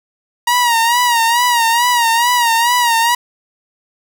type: tone with vibrato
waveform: sawtooth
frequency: 947 Hz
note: A#5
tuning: 27 cents sharp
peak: -7 dBFS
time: 0.47-3.15 s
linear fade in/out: 5 ms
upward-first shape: sine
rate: 2.3 Hz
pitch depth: 70 cents each way
effects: none